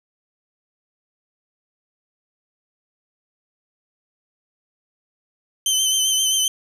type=tone with vibrato; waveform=20% pulse; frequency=3081 Hz; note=G7; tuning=31 cents flat; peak=-11 dBFS; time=5.66-6.48 s; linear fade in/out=2 ms; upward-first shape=sine; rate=7.6 Hz; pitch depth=34 cents each way; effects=none